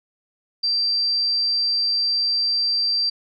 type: tone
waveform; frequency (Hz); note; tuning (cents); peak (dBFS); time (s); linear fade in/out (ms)
sine; 4699; D8; 0; -18; 0.63-3.1; 10
effects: none